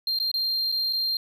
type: tone with dropouts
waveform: triangle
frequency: 4186 Hz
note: C8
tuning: in tune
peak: -22 dBFS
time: 0.07-1.17 s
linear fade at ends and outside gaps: 2 ms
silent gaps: 0.188-0.199 / 0.315-0.34 / 0.718-0.723 / 0.927-0.932 s
effects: none